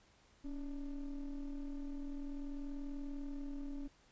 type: ring-modulated tone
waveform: triangle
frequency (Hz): 150.2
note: D3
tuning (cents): +39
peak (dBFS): -35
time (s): 0.44-3.88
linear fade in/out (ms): 10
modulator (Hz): 130
effects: pink hiss -68 dBFS RMS until 4.11 s + resampled to 16000 Hz